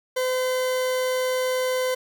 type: tone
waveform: 40% pulse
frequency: 511 Hz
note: C5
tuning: 41 cents flat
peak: -21 dBFS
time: 0.16-1.95 s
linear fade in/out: 10 ms
effects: 10-bit